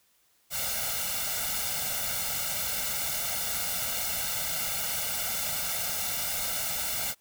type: noise with comb filter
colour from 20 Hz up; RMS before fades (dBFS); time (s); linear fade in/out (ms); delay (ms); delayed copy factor
white; -31; 0.5-7.15; 50; 1.4; +1
effects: white hiss -67 dBFS RMS until 7.2 s